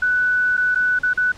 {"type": "tone with dropouts", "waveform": "sine", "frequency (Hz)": 1488, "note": "F#6", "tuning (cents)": 9, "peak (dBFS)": -15, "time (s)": [0.02, 1.32], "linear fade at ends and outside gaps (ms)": 5, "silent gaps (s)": [[0.569, 0.576], [0.748, 0.756], [0.99, 1.032], [1.134, 1.174]], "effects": ["pink hiss -43 dBFS RMS until 1.37 s", "low-pass 6000 Hz 12 dB/octave"]}